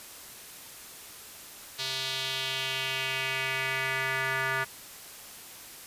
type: tone with band-pass filter sweep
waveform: square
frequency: 132.6 Hz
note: C3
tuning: 23 cents sharp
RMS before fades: -31 dBFS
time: 1.78-4.65 s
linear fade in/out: 20 ms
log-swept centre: 4100 to 1600 Hz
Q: 2.6
effects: white hiss -46 dBFS RMS until 5.86 s + resampled to 32000 Hz